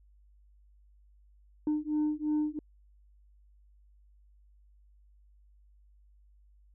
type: beating tone pair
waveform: sine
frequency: 301.1 / 304 Hz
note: D4 / D#4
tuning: +43 / -40 cents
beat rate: 2.9 Hz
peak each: -29 dBFS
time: 1.67-2.59 s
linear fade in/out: 2 ms
effects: tanh soft clip ceiling -24 dBFS + added 50 Hz sine -58 dBFS peak until 6.74 s